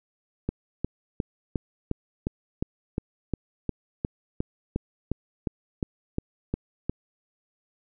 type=click train; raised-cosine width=3 ms; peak=-13 dBFS; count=19; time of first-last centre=0.49-6.896 s; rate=2.81 Hz; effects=none